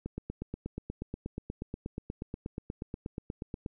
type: click train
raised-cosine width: 3 ms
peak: -23 dBFS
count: 31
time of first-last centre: 0.06-3.661 s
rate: 8.33 Hz
effects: none